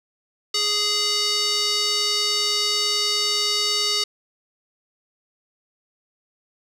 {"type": "tone with band-pass filter", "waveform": "square", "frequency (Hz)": 415.3, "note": "G#4", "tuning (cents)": 0, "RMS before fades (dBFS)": -22, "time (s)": [0.54, 4.04], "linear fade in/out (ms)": 5, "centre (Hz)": 4600, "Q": 3.1, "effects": []}